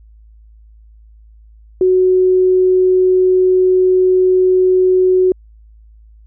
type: tone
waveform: sine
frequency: 370 Hz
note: F#4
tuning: in tune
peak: -8 dBFS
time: 1.81-5.32 s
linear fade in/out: 2 ms
effects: added 54 Hz sine -40 dBFS peak until 6.26 s